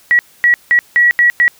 sine tone bursts at uneven times, 1926 Hz, B6, 44 cents flat, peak -6 dBFS, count 6, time 0.11-0.19 / 0.44-0.54 / 0.71-0.79 / 0.96-1.11 / 1.19-1.3 / 1.4-1.48 s, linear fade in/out 0 ms, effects white hiss -47 dBFS RMS until 1.59 s

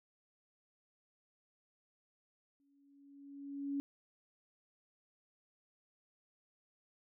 sine tone with exponential growth, 280.6 Hz, C#4, 21 cents sharp, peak -33 dBFS, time 2.6-3.8 s, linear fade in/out 0 ms, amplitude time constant 260 ms, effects none

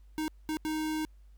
square tone bursts at uneven times, 311.3 Hz, D#4, 1 cent sharp, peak -31 dBFS, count 3, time 0.18-0.28 / 0.49-0.57 / 0.65-1.05 s, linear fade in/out 0 ms, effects added 50 Hz sine -52 dBFS peak until 1.37 s + pink hiss -75 dBFS RMS until 1.37 s

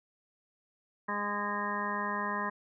harmonic tone, 205.4 Hz, G#3, 19 cents flat, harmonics 1 / 2 / 3 / 4 / 5 / 6 / 8 / 9, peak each -39 / -43 / -43 / -44 / -34 / -41 / -40 / -39 dBFS, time 1.08-2.5 s, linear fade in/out 10 ms, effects none

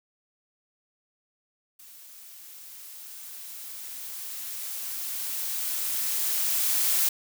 blue noise with level ramp, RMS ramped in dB -49 to -23 dBFS, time 1.79-7.09 s, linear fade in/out 5 ms, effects none

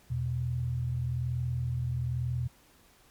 sine tone pair together, 82.41 / 123.48 Hz, E2 / B2, 0 / 0 cents, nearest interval perfect fifth, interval 700 cents, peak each -35 / -29 dBFS, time 0.1-2.48 s, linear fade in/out 10 ms, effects pink hiss -61 dBFS RMS until 3.1 s + MP3 96 kbps

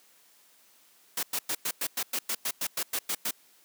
white noise bursts, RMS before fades -30 dBFS, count 14, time 1.17-3.31 s, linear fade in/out 5 ms, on 60 ms, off 100 ms, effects white hiss -61 dBFS RMS until 3.64 s + high-pass 200 Hz 12 dB/octave

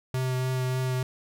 square tone with vibrato, 128.7 Hz, C3, 28 cents flat, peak -26 dBFS, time 0.14-1.03 s, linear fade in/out 2 ms, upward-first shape triangle, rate 3.4 Hz, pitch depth 14 cents each way, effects none

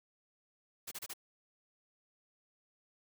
white noise bursts, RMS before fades -43 dBFS, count 4, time 0.87-1.137 s, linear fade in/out 10 ms, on 45 ms, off 29 ms, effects none

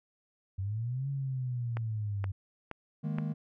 sine linear two-way sweep, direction up then down, 92.5 to 140 to 94.9 Hz, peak -31 dBFS, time 0.58-2.32 s, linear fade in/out 10 ms, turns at 1.09 s
click train, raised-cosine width 0.5 ms, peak -23 dBFS, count 4, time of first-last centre 1.77-3.185 s, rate 2.12 Hz
triangle chord, D# suspended fourth, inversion none, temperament equal, 155.56 / 207.7 / 233.1 Hz, D#3 / G#3 / A#3, 0 / 0 / 0 cents, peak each -31 / -36 / -37 dBFS, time 3.03-3.34 s, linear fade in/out 20 ms
effects none

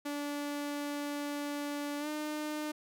sawtooth tone with pitch glide, 289.7 to 302.7 Hz, D4 to D#4, -24 to -48 cents, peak -31 dBFS, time 0.05-2.72 s, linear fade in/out 10 ms, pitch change +76 cents, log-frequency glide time 1.99-2.08 s, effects none

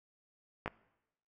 clicks, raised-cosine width 0.5 ms, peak -21 dBFS, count 2, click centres 0.66 / 0.678 s, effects noise-tail reverb RT60 0.9 s tail -20 dB re dry

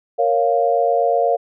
sine chord, Bb minor, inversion none, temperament equal, 466.2 / 554.4 / 698.5 Hz, Bb4 / Db5 / F5, 0 / 0 / 0 cents, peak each -19 / -19 / -17 dBFS, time 0.18-1.37 s, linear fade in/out 20 ms, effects none

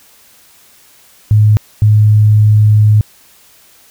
sine tone bursts at uneven times, 106.3 Hz, G#2, 41 cents sharp, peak -4 dBFS, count 2, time 1.31-1.57 / 1.82-3.01 s, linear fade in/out 0 ms, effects white hiss -45 dBFS RMS until 3.9 s

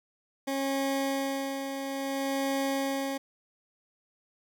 20% pulse tone with tremolo, 272.8 Hz, C#4, 28 cents flat, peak -22 dBFS, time 0.47-3.18 s, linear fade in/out 10 ms, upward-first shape sine, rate 0.59 Hz, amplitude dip 50%, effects none

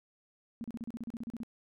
sine tone bursts, 231 Hz, A#3, 16 cents flat, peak -36 dBFS, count 13, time 0.61-1.433 s, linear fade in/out 0 ms, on 31 ms, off 35 ms, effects none

